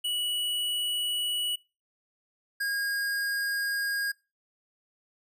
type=tone pair in turn; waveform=square; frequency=2938 / 1629 Hz; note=F#7 / G#6; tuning=-13 / -34 cents; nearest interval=minor seventh; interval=1021 cents; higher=first; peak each=-28 dBFS; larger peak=neither; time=0.04-1.56 / 2.6-4.12 s; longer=neither; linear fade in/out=10 ms; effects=noise-tail reverb RT60 0.3 s tail -24 dB re dry